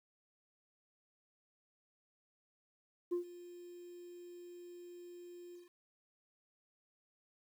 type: tone with ADSR envelope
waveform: sine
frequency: 351.4 Hz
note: F4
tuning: 11 cents sharp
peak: -29 dBFS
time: 3.11-5.7 s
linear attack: 17 ms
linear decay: 110 ms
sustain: -20 dB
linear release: 150 ms
effects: tanh soft clip ceiling -31 dBFS + 11-bit